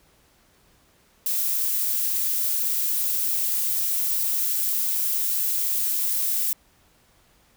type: noise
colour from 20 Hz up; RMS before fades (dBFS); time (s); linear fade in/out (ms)
violet; -24; 1.26-6.53; 2
effects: pink hiss -60 dBFS RMS until 7.56 s